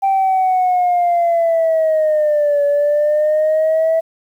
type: linear two-way sweep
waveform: sine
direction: down then up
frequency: 784 to 572 to 654 Hz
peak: -10 dBFS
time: 0.02-4.01 s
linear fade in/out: 20 ms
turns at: 2.64 s
effects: tanh soft clip ceiling -9 dBFS + 8-bit